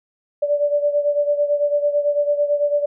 sine beating tone pair, 581 / 590 Hz, D5 / D5, -19 / +8 cents, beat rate 9 Hz, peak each -17 / -22 dBFS, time 0.42-2.86 s, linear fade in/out 10 ms, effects none

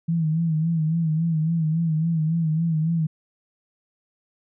sine tone with vibrato, 161.4 Hz, E3, 36 cents flat, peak -19 dBFS, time 0.08-3.07 s, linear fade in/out 10 ms, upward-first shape sine, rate 3.6 Hz, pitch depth 73 cents each way, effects none

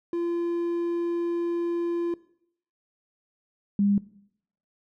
triangle / sine tone pair in turn, 342.7 / 201.6 Hz, F4 / G3, -33 / +49 cents, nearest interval major sixth, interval 918 cents, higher first, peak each -23 / -19 dBFS, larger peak second, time 0.13-2.14 / 3.79-3.98 s, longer first, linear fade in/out 2 ms, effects noise-tail reverb RT60 0.7 s tail -19 dB re dry

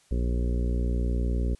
harmonic tone, 59.8 Hz, A#1, 45 cents sharp, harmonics 1 / 2 / 3 / 4 / 5 / 6 / 7 / 8 / 9, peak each -24 / -35 / -36 / -36 / -41 / -41 / -40 / -47 / -45 dBFS, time 0.11-1.55 s, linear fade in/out 5 ms, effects white hiss -62 dBFS RMS until 1.59 s + resampled to 24000 Hz

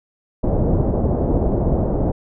pink low-pass noise, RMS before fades -18 dBFS, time 0.43-2.12 s, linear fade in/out 10 ms, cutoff 660 Hz, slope 24 dB/octave, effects none

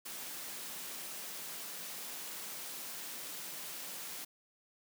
white high-pass noise, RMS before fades -44 dBFS, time 0.05-4.25 s, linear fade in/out 10 ms, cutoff 140 Hz, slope 48 dB/octave, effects none

